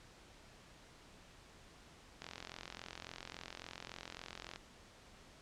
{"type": "click train", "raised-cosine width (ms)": 0.2, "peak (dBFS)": -28, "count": 103, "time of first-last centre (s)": [2.22, 4.559], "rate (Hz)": 43.6, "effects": ["pink hiss -60 dBFS RMS until 5.41 s", "low-pass 7000 Hz 12 dB/octave"]}